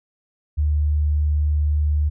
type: tone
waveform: sine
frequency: 74.7 Hz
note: D2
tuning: 30 cents sharp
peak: -16 dBFS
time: 0.57-2.1 s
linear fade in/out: 20 ms
effects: none